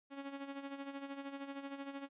sawtooth tone with tremolo, 277.2 Hz, C#4, in tune, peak -37 dBFS, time 0.1-2.09 s, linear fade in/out 50 ms, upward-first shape sine, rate 13 Hz, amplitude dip 65%, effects resampled to 8000 Hz

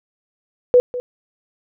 sine tone with echo, 493.9 Hz, B4, in tune, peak -7 dBFS, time 0.74-0.8 s, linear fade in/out 0 ms, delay 200 ms, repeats 1, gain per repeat -15 dB, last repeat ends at 1 s, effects none

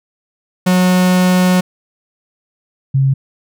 45% pulse / sine tone pair in turn, 182.5 / 135.31 Hz, F#3 / C#3, -24 / -41 cents, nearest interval perfect fourth, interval 517 cents, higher first, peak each -9 dBFS, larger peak neither, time 0.66-1.61 / 2.94-3.14 s, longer first, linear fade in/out 10 ms, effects none

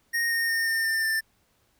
square tone with pitch steps, 1859 / 1843 / 1827.1 / 1811.3 / 1795.7 / 1780.2 Hz, A#6 / A#6 / A#6 / A6 / A6 / A6, -5 / -20 / -35 / +50 / +35 / +20 cents, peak -24 dBFS, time 0.13-1.21 s, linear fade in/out 20 ms, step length 180 ms, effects pink hiss -67 dBFS RMS until 1.79 s

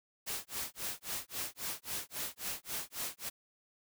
white noise with tremolo, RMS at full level -37 dBFS, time 0.26-3.3 s, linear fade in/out 20 ms, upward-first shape sine, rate 3.7 Hz, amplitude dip 100%, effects none

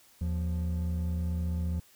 triangle tone pair together, 79.74 / 174.61 Hz, D#2 / F3, +43 / 0 cents, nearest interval octave + major second, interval 1357 cents, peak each -27 / -33 dBFS, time 0.21-1.8 s, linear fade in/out 5 ms, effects white hiss -60 dBFS RMS until 1.95 s

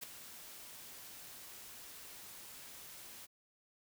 white noise with ADSR envelope, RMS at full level -41 dBFS, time 0.01-3.27 s, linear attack 25 ms, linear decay 3 ms, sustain -11 dB, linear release 26 ms, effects none

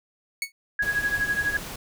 sawtooth tone with exponential decay, 2217 Hz, C#7, in tune, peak -19 dBFS, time 0.42-0.52 s, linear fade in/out 2 ms, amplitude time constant 20 ms
sine tone with tremolo, 1661.2 Hz, G#6, in tune, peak -19 dBFS, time 0.79-1.57 s, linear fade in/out 2 ms, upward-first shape triangle, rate 12 Hz, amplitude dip 85%
pink noise, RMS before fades -36 dBFS, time 0.82-1.76 s, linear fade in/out 5 ms
effects none

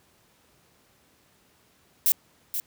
violet noise with echo, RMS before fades -20 dBFS, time 2.06-2.12 s, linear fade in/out 0 ms, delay 480 ms, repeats 1, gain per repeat -9 dB, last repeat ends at 2.6 s, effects pink hiss -62 dBFS RMS until 2.66 s + high-pass 80 Hz 12 dB/octave

